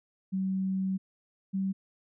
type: tone pair in turn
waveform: sine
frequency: 190.2 / 192.63 Hz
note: F#3 / G3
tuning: +48 / -30 cents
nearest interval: unison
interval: 22 cents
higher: second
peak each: -27 dBFS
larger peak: neither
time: 0.32-0.98 / 1.53-1.73 s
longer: first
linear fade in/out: 20 ms
effects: none